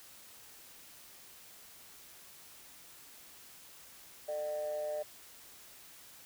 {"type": "tone with amplitude modulation", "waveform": "sine", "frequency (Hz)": 602, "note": "D5", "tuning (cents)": 43, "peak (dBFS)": -30, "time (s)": [4.28, 5.03], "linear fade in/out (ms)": 10, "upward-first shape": "sine", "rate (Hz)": 158, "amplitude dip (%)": 65, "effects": ["tanh soft clip ceiling -29 dBFS", "white hiss -55 dBFS RMS until 6.25 s"]}